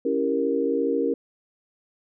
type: chord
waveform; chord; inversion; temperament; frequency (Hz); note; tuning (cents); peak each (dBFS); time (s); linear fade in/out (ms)
sine; C# diminished seventh; none; equal; 277.2 / 329.6 / 392 / 466.2; C#4 / E4 / G4 / Bb4; 0 / 0 / 0 / 0; -26 / -29 / -28 / -24; 0.05-1.14; 5
effects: none